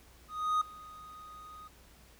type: tone with ADSR envelope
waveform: triangle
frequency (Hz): 1244.5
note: D#6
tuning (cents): 0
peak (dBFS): -23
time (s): 0.28-1.68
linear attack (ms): 330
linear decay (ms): 6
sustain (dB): -22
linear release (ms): 9
effects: added 60 Hz sine -60 dBFS peak until 2.19 s + pink hiss -60 dBFS RMS until 2.19 s